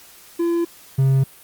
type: tone pair in turn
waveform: triangle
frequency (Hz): 340 / 134.38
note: F4 / C3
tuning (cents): -46 / +47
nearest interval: octave + major third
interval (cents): 1607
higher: first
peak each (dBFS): -15 / -11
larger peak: second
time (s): 0.39-0.65 / 0.98-1.24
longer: neither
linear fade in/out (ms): 10
effects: white hiss -46 dBFS RMS until 1.43 s + Opus 48 kbps